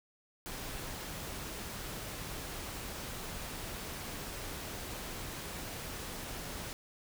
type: noise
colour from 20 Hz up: pink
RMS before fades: -42 dBFS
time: 0.46-6.73 s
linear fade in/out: 0 ms
effects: none